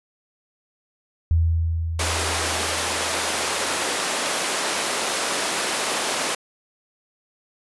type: tone with exponential decay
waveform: sine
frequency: 82.41 Hz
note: E2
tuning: in tune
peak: -14 dBFS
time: 1.31-3.98 s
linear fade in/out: 0 ms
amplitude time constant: 580 ms
type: high-pass noise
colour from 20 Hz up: pink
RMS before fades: -24 dBFS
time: 1.99-6.35 s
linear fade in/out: 5 ms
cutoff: 430 Hz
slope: 12 dB/octave
effects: resampled to 24000 Hz